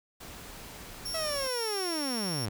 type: noise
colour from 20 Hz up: pink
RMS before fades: -45 dBFS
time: 0.2-1.48 s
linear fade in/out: 10 ms
type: tone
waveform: sawtooth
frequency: 5500 Hz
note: F8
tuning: 27 cents flat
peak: -31 dBFS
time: 1.05-2.46 s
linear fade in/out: 10 ms
type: linear sweep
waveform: sawtooth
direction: down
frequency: 659.3 to 95 Hz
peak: -28 dBFS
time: 1.14-2.49 s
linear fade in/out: 5 ms
effects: none